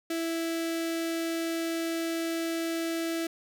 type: tone with notch filter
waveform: sawtooth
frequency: 330.3 Hz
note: E4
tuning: 4 cents sharp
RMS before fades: -31 dBFS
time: 0.1-3.27 s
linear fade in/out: 5 ms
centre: 1000 Hz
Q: 1.9
effects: none